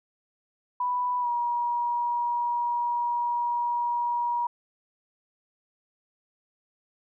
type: tone with pitch glide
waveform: sine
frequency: 987.8 to 956.4 Hz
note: B5 to A#5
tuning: 0 to +44 cents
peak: -24 dBFS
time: 0.8-4.47 s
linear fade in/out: 5 ms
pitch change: -56 cents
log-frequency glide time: 1.2-1.28 s
effects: none